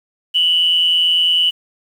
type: tone with amplitude modulation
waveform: sine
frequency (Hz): 2960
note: F#7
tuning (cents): 0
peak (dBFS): -8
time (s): 0.34-1.51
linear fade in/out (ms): 20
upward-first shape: sine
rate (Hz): 169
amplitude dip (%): 60
effects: tanh soft clip ceiling -4 dBFS + 7-bit